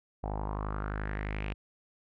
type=tone with low-pass filter sweep; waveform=sawtooth; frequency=51.5 Hz; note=G#1; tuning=14 cents flat; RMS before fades=-35 dBFS; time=0.23-1.54 s; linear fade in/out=10 ms; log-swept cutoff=770 to 2700 Hz; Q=4.3; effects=none